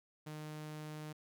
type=tone; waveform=sawtooth; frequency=153 Hz; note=D#3; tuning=29 cents flat; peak=-40 dBFS; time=0.26-1.13 s; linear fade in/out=10 ms; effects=none